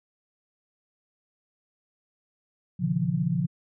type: tone cluster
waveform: sine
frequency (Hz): 119.3 / 142.2 / 158.5 / 175.4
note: A#2 / C#3 / D#3 / F3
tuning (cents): +41 / +45 / +32 / +8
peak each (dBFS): -33 / -28 / -31 / -26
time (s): 2.79-3.47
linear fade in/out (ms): 20
effects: none